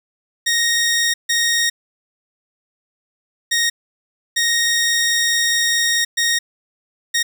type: tone bursts at uneven times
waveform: 15% pulse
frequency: 1864.7 Hz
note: A#6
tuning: in tune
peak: -9 dBFS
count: 6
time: 0.46-1.14 / 1.29-1.7 / 3.51-3.7 / 4.36-6.05 / 6.17-6.39 / 7.14-7.23 s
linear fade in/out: 10 ms
effects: none